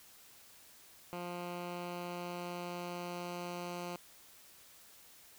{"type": "tone with low-pass filter sweep", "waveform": "10% pulse", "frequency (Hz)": 175.8, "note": "F3", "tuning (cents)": 12, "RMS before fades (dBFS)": -42, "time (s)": [1.13, 3.96], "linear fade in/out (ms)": 0, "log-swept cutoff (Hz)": [3100, 7400], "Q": 0.79, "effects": ["white hiss -59 dBFS RMS until 5.38 s"]}